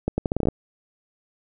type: accelerating click train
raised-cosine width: 2 ms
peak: -9 dBFS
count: 10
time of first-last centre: 0.08-0.486 s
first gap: 100 ms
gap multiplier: 0.78
effects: none